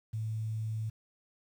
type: tone with quantisation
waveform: sine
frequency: 110 Hz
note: A2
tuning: in tune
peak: -32 dBFS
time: 0.13-0.9 s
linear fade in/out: 10 ms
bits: 10
effects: none